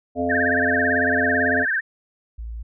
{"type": "harmonic tone", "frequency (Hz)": 86.9, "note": "F2", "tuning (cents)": -8, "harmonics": [1, 3, 5, 7, 8], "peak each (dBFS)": [-34, -24, -27, -26, -26], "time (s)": [0.15, 1.66], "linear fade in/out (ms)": 50}
{"type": "tone with vibrato", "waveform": "sine", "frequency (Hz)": 1682, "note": "G#6", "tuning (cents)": 22, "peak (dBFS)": -19, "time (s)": [0.29, 1.81], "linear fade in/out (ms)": 20, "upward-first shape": "sine", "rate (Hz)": 18, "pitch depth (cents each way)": 160}
{"type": "tone", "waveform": "sine", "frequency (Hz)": 56.5, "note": "A1", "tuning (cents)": 47, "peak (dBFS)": -29, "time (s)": [2.38, 2.63], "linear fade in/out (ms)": 10}
{"effects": []}